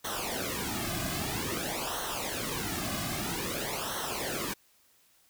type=noise with flanger; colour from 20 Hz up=pink; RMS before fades=-34 dBFS; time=0.04-4.54 s; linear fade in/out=10 ms; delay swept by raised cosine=0.41 to 2.21 ms; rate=0.51 Hz; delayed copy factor=-0.8; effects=white hiss -65 dBFS RMS until 5.29 s